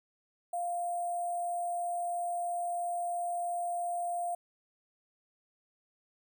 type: tone with sample-and-hold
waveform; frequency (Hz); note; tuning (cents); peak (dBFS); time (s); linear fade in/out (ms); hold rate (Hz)
sine; 698.5; F5; 0; -31; 0.53-4.35; 5; 8820
effects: none